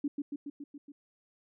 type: tone with echo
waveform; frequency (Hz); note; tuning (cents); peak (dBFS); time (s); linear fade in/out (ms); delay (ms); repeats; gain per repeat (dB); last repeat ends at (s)
sine; 287.1; D4; -39; -28; 0.04-0.08; 5; 140; 6; -3; 0.92
effects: none